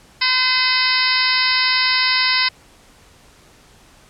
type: harmonic tone with a mistuned harmonic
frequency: 511 Hz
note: C5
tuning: 41 cents flat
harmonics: 2 / 3 / 4 / 5 / 6 / 7 / 8 / 9 / 10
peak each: -24 / -25 / -20 / -25 / -27 / -27 / -24 / -23 / -20 dBFS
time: 0.21-2.49 s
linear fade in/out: 10 ms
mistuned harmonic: 7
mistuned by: +64 cents
effects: pink hiss -49 dBFS RMS until 4.09 s + low-pass 10000 Hz 12 dB/octave